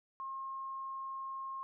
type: tone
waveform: sine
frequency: 1072 Hz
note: C6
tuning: 42 cents sharp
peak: -39 dBFS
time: 0.2-1.63 s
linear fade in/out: 0 ms
effects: none